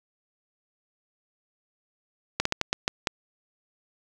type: slowing click train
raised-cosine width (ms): 0.2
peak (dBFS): -6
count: 7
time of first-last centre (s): 2.4-3.072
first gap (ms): 54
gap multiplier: 1.29
effects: none